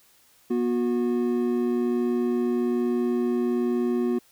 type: tone pair together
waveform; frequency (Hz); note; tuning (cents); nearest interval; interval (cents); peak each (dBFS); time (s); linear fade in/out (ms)
triangle; 242 / 363.1; B3 / F#4; -35 / -33; perfect fifth; 702; -22 / -23; 0.5-4.19; 10
effects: white hiss -59 dBFS RMS until 4.31 s